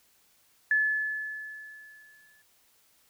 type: tone with exponential decay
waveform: sine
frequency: 1725 Hz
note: A6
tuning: 35 cents flat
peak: -20 dBFS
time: 0.71-2.42 s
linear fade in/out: 2 ms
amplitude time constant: 370 ms
effects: white hiss -65 dBFS RMS until 3.09 s